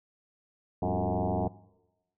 sine tone with frequency modulation, 265.7 Hz, C4, 27 cents sharp, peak -26 dBFS, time 0.82-1.48 s, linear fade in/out 5 ms, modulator 92.4 Hz, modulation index 6.1, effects noise-tail reverb RT60 1.0 s tail -21 dB re dry

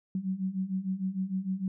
sine beating tone pair, 185 / 191.6 Hz, F#3 / G3, 0 / -39 cents, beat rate 6.6 Hz, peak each -34 / -31 dBFS, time 0.15-1.68 s, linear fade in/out 2 ms, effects none

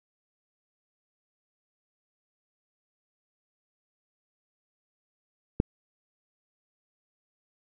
click, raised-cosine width 3 ms, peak -8 dBFS, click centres 5.601 s, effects none

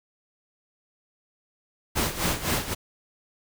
pink noise with tremolo, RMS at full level -24 dBFS, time 1.95-2.75 s, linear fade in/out 20 ms, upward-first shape sine, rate 3.9 Hz, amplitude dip 75%, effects none

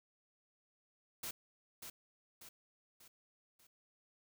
white noise with echo, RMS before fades -43 dBFS, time 1.23-1.31 s, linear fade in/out 5 ms, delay 590 ms, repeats 4, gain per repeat -6 dB, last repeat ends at 3.67 s, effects none

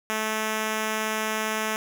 5% pulse tone, 217.6 Hz, A3, 19 cents flat, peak -14 dBFS, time 0.1-1.76 s, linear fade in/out 0 ms, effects none

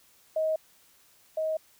sine tone pair in turn, 631 / 631 Hz, D#5 / D#5, +24 / +24 cents, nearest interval unison, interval 0 cents, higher neither, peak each -24 / -26 dBFS, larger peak first, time 0.36-0.56 / 1.37-1.57 s, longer neither, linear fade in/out 5 ms, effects white hiss -61 dBFS RMS until 1.79 s

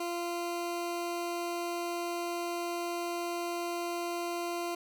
20% pulse tone, 345.4 Hz, F4, 19 cents flat, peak -28 dBFS, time 0-4.75 s, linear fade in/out 5 ms, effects none

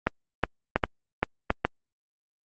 clicks, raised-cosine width 0.5 ms, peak -6 dBFS, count 7, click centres 0.07 / 0.437 / 0.76 / 0.838 / 1.23 / 1.504 / 1.65 s, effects Opus 24 kbps

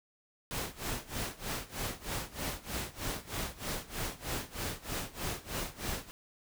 pink noise with tremolo, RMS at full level -35 dBFS, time 0.51-6.11 s, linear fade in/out 0 ms, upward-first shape sine, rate 3.2 Hz, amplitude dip 90%, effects none

